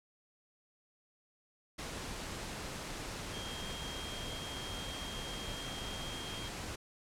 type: tone in noise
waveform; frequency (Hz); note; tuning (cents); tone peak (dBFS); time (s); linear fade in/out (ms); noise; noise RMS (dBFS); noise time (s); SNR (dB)
sine; 3225; G7; +48; -45; 3.33-6.49; 10; pink; -42; 1.78-6.76; -6
effects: low-pass 9000 Hz 12 dB/octave